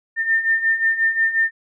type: beating tone pair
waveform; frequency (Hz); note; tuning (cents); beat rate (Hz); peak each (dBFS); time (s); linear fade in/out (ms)
sine; 1802 / 1807.6; A6 / A6; +41 / +46; 5.6; -22 / -17; 0.16-1.51; 50
effects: none